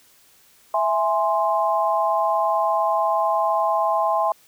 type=chord; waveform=sine; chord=E augmented; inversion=none; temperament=equal; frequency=659.3 / 830.6 / 1046.5 Hz; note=E5 / G#5 / B#5; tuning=0 / 0 / 0 cents; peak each=-22 dBFS; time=0.74-4.32 s; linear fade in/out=2 ms; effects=white hiss -55 dBFS RMS until 4.47 s